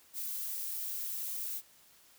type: noise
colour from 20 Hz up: violet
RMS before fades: -38 dBFS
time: 0.13-1.62 s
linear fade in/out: 50 ms
effects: white hiss -62 dBFS RMS until 2.18 s